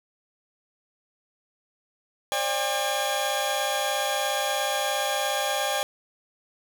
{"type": "tone cluster", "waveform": "sawtooth", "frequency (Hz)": [538, 595, 803, 3352], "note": ["C5", "D5", "G5", "G#7"], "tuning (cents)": [48, 22, 41, 15], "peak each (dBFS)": [-28, -26, -24, -29], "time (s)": [2.32, 5.83], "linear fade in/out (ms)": 0, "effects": []}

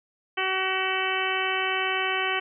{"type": "harmonic tone", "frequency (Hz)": 378.3, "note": "F#4", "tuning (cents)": 38, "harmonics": [1, 2, 3, 4, 5, 6, 7, 8], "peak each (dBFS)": [-32, -32, -32, -32, -32, -32, -32, -32], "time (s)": [0.37, 2.4], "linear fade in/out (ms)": 10, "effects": []}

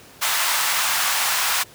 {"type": "high-pass noise", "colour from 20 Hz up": "pink", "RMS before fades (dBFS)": -21, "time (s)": [0.21, 1.64], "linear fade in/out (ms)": 20, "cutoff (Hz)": 870, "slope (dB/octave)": 24, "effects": ["pink hiss -46 dBFS RMS until 1.74 s", "high-pass 80 Hz 12 dB/octave"]}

